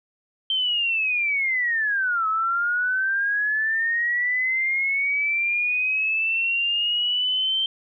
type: linear two-way sweep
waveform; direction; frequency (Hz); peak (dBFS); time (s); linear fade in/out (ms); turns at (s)
sine; down then up; 3136 to 1284 to 3136; -20; 0.5-7.66; 2; 2.27
effects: none